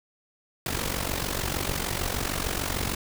pink noise with amplitude modulation, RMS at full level -26 dBFS, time 0.66-2.95 s, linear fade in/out 2 ms, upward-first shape sine, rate 46.6 Hz, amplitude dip 75%, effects none

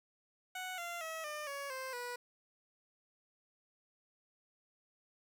15% pulse tone with pitch steps, 740 / 690.4 / 644.2 / 601.1 / 560.8 / 523.3 / 488.2 Hz, F#5 / F5 / E5 / D5 / C#5 / C5 / B4, 0 / -20 / -40 / +40 / +20 / 0 / -20 cents, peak -34 dBFS, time 0.55-2.16 s, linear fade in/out 5 ms, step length 230 ms, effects none

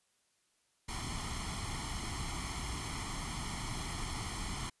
pink noise with comb filter, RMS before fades -39 dBFS, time 0.88-4.7 s, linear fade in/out 10 ms, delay 0.94 ms, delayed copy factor +0.75, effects white hiss -75 dBFS RMS until 4.8 s + resampled to 24000 Hz

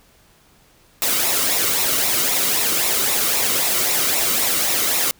white noise with flanger, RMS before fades -19 dBFS, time 1.02-5.11 s, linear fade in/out 0 ms, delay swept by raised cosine 0.63 to 1.21 ms, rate 3.8 Hz, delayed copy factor -0.55, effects pink hiss -54 dBFS RMS until 5.19 s

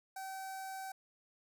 sawtooth tone with notch filter, 768 Hz, G5, 36 cents flat, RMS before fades -44 dBFS, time 0.16-0.92 s, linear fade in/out 5 ms, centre 3000 Hz, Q 0.81, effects none

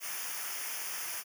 white noise with comb filter, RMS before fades -38 dBFS, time 0-1.24 s, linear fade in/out 50 ms, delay 0.25 ms, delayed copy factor -0.85, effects none

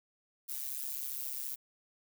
violet noise with amplitude modulation, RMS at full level -35 dBFS, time 0.48-1.56 s, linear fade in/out 20 ms, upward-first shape sine, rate 135 Hz, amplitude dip 95%, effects none

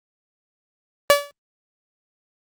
sawtooth tone with exponential decay, 574 Hz, D5, 40 cents flat, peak -4 dBFS, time 1.1-1.31 s, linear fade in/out 0 ms, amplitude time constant 45 ms, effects Opus 32 kbps

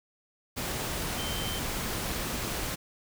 sine tone in noise, 3114 Hz, G7, 12 cents flat, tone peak -37 dBFS, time 1.17-1.6 s, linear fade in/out 20 ms, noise pink, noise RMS -33 dBFS, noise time 0.56-2.76 s, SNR -7 dB, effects none

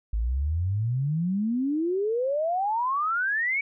sine exponential sweep, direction up, 51.8 to 2288 Hz, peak -23 dBFS, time 0.13-3.61 s, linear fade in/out 5 ms, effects none

